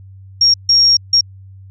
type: tone bursts at uneven times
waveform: sine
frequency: 5570 Hz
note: F8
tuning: 5 cents flat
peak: -7 dBFS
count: 3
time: 0.41-0.54 / 0.69-0.97 / 1.13-1.21 s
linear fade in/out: 5 ms
effects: added 96 Hz sine -35 dBFS peak until 1.7 s